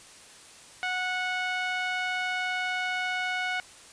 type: tone with low-pass filter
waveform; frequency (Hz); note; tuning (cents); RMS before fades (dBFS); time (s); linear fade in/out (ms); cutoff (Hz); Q
5% pulse; 735; F#5; -12; -30; 0.83-3.6; 0; 2000; 1.5
effects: white hiss -50 dBFS RMS until 3.92 s + resampled to 22050 Hz